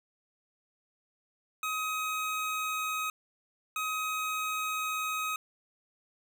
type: tone pair in turn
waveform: 25% pulse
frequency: 1263 / 1263 Hz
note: D#6 / D#6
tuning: +26 / +26 cents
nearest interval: unison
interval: 0 cents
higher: neither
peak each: -27 dBFS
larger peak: neither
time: 1.63-3.1 / 3.76-5.36 s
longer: second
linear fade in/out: 2 ms
effects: none

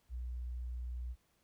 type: tone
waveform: sine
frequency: 61 Hz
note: B1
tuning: 21 cents flat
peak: -38 dBFS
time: 0.09-1.16 s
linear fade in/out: 50 ms
effects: pink hiss -75 dBFS RMS until 1.43 s

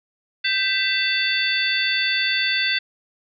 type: tone cluster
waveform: sine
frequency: 1562 / 1993 / 2678 / 3509 / 4520 Hz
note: G6 / B6 / E7 / A7 / C#8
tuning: -7 / +15 / +27 / -5 / +33 cents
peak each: -25 dBFS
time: 0.44-2.79 s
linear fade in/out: 10 ms
effects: none

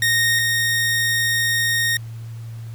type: tone pair in turn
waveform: sawtooth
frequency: 1855 / 1855 Hz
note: A#6 / A#6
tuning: -9 / -9 cents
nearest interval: unison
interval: 0 cents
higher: neither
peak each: -12 / -14 dBFS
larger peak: first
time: 0.02-0.39 / 0.39-1.97 s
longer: second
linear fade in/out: 2 ms
effects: added 114 Hz sine -30 dBFS peak until 2.74 s + pink hiss -50 dBFS RMS until 2.74 s

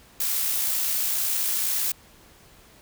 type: noise with amplitude modulation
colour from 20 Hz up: blue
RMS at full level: -24 dBFS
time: 0.2-1.92 s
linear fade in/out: 5 ms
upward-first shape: sine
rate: 62.1 Hz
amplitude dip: 25%
effects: pink hiss -53 dBFS RMS until 2.81 s

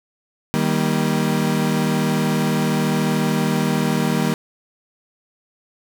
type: chord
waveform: 35% pulse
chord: Eb major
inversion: none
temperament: equal with one note detuned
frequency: 155.56 / 196 / 236.7 Hz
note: Eb3 / G3 / Bb3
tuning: 0 / 0 / +27 cents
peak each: -20 dBFS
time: 0.54-4.34 s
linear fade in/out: 0 ms
effects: none

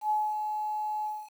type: tone with ADSR envelope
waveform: sine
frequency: 851 Hz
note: G#5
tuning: 42 cents sharp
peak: -23 dBFS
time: 0.01-1.3 s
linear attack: 89 ms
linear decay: 240 ms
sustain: -6 dB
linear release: 250 ms
effects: 9-bit

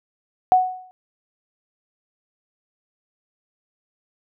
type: tone with exponential decay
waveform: sine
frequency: 740 Hz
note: F#5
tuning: in tune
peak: -8 dBFS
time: 0.52-0.91 s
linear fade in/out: 0 ms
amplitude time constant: 84 ms
effects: none

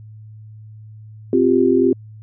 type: chord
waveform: sine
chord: C suspended fourth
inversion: none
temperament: equal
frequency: 261.6 / 349.2 / 392 Hz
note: C4 / F4 / G4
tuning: 0 / 0 / 0 cents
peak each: -16 dBFS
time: 1.33-1.93 s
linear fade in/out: 2 ms
effects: added 108 Hz sine -36 dBFS peak until 2.22 s

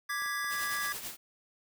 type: chord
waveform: square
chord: G# diminished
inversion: second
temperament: equal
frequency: 1174.7 / 1661.2 / 1975.5 Hz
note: D6 / G#6 / B6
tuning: 0 / 0 / 0 cents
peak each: -38 / -35 / -40 dBFS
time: 0.09-0.93 s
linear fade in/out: 10 ms
type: clicks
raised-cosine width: 0.5 ms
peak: -35 dBFS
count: 6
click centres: 0.221 / 0.261 / 0.444 / 0.674 / 0.788 / 0.846 s
type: noise with tremolo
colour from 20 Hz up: white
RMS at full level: -38 dBFS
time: 0.49-1.17 s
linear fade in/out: 50 ms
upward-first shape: triangle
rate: 9.1 Hz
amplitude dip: 60%
effects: none

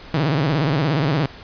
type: tone with vibrato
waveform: sawtooth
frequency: 147.8 Hz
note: D3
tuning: 11 cents sharp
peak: -13 dBFS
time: 0.14-1.26 s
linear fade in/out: 2 ms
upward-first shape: sine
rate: 17 Hz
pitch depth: 200 cents each way
effects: pink hiss -40 dBFS RMS until 1.43 s + resampled to 11025 Hz

